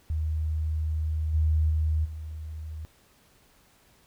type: tone with level steps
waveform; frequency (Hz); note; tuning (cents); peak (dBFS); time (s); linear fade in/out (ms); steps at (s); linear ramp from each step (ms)
sine; 78.1; D#2; +7; -25 / -20 / -22 / -34; 0.1-2.85; 0; 1.33 / 1.69 / 2.04; 20
effects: pink hiss -61 dBFS RMS until 4.06 s